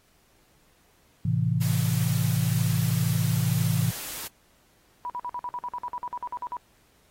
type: chord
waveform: sine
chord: A minor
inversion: none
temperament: just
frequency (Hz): 110 / 132 / 165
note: A2 / C3 / E3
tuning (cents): 0 / +16 / +2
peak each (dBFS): -26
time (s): 1.25-3.91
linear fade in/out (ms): 5
type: noise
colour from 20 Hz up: white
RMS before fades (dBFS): -36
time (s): 1.61-4.28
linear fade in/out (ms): 10
type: tone bursts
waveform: sine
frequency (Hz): 979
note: B5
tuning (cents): -15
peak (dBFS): -29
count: 16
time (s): 5.05-6.568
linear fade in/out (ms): 0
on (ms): 48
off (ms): 50
effects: pink hiss -63 dBFS RMS until 7.1 s + AAC 48 kbps